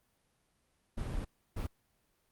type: noise bursts at uneven times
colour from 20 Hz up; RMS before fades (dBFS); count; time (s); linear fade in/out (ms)
brown; -36; 2; 0.97-1.25 / 1.56-1.67; 10
effects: pink hiss -75 dBFS RMS until 2.31 s + Opus 32 kbps